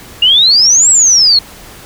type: exponential two-way sweep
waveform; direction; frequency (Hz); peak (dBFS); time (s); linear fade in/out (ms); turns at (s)
sine; up then down; 2798 to 7860 to 4206; -4; 0.22-1.39; 5; 0.9
effects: pink hiss -34 dBFS RMS until 1.85 s